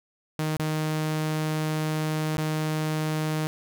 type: tone with dropouts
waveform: sawtooth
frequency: 155.4 Hz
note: D#3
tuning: 2 cents flat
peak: -21 dBFS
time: 0.39-3.47 s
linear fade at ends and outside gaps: 0 ms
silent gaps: 0.567-0.596 / 2.369-2.382 s
effects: none